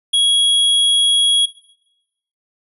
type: tone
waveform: square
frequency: 3320 Hz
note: G#7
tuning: 1 cent flat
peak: -12 dBFS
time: 0.13-1.46 s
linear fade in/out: 10 ms
effects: noise-tail reverb RT60 0.9 s tail -19 dB re dry + resampled to 32000 Hz